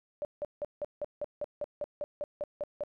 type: tone bursts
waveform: sine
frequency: 587.3 Hz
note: D5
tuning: in tune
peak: -31 dBFS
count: 14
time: 0.22-2.836 s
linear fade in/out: 0 ms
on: 29 ms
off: 170 ms
effects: none